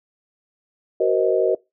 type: chord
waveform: sine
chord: C half-diminished seventh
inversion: second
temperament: just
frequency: 376.7 / 470.9 / 523.3 / 627.9 Hz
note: Gb4 / Bb4 / C5 / Eb5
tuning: +31 / +18 / 0 / +16 cents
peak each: -20 / -20 / -24 / -22 dBFS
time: 1-1.55 s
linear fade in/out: 5 ms
effects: noise-tail reverb RT60 0.2 s tail -22 dB re dry